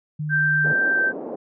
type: tone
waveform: sine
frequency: 151.6 Hz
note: D#3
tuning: 45 cents flat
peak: -24 dBFS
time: 0.19-0.73 s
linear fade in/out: 10 ms
type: tone with pitch glide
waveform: sine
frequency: 1568 to 1558.1 Hz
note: G6 to G6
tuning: 0 to -11 cents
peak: -17 dBFS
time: 0.29-1.13 s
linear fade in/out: 50 ms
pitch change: -11 cents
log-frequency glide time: 0.93-1 s
type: band-pass noise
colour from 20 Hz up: white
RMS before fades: -32 dBFS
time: 0.64-1.36 s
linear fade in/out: 10 ms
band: 230 to 610 Hz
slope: 24 dB/octave
effects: none